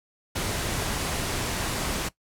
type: low-pass noise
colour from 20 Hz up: pink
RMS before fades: -29 dBFS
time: 0.35-2.09 s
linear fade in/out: 10 ms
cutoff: 12000 Hz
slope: 24 dB/octave
effects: noise-tail reverb RT60 0.1 s tail -18 dB re dry